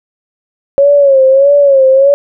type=tone with vibrato; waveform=sine; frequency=550 Hz; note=C#5; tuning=14 cents flat; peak=-3 dBFS; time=0.78-2.14 s; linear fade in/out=0 ms; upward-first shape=sine; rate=1.6 Hz; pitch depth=78 cents each way; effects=none